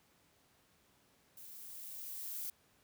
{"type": "noise with level ramp", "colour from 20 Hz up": "violet", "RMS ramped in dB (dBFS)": [-53, -41], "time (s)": [1.37, 2.5], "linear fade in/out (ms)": 2, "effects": ["pink hiss -70 dBFS RMS until 2.83 s", "high-pass 80 Hz 12 dB/octave"]}